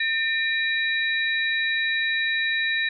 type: tone cluster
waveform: sine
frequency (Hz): 1808 / 2392 / 3888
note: A6 / D7 / B7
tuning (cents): +47 / +31 / -28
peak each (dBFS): -23 / -29 / -28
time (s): 0-2.89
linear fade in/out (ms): 5
effects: none